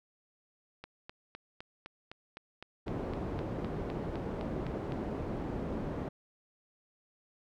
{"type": "click train", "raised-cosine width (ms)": 0.3, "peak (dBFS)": -28, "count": 17, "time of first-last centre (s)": [0.84, 4.922], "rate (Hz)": 3.92}
{"type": "low-pass noise", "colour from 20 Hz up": "white", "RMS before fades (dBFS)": -37, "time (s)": [2.86, 6.09], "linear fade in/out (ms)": 10, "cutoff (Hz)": 420, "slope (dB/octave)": 12}
{"effects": []}